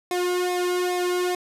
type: tone with flanger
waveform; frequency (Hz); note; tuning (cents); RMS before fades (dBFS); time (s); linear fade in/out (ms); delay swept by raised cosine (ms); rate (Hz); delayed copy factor
sawtooth; 358.7; F4; +46; -24; 0.11-1.35; 2; 0.66 to 1.66; 2.4; -0.8
effects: resampled to 32000 Hz